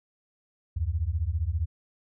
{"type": "beating tone pair", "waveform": "sine", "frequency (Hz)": [74, 89], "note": ["D2", "F2"], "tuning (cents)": [14, 33], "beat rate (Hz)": 15, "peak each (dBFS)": [-28, -28], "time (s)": [0.76, 1.66], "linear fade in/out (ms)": 10, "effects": []}